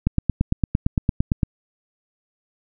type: click train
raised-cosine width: 5 ms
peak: -5 dBFS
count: 13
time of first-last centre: 0.07-1.432 s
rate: 8.81 Hz
effects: none